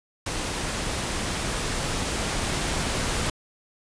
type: noise with level ramp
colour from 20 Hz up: pink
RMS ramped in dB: -29 to -26 dBFS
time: 0.26-3.3 s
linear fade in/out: 5 ms
effects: resampled to 22050 Hz